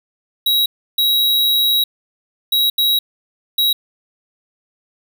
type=tone bursts at uneven times; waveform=square; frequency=3853 Hz; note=B7; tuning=44 cents flat; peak=-13 dBFS; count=5; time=0.46-0.66 / 0.98-1.84 / 2.52-2.7 / 2.78-2.99 / 3.58-3.73 s; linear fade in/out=5 ms; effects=none